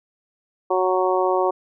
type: harmonic tone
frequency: 185 Hz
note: F#3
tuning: in tune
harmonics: 2 / 3 / 4 / 5 / 6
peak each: -21 / -23 / -24 / -25 / -26 dBFS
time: 0.7-1.51 s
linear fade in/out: 10 ms
effects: none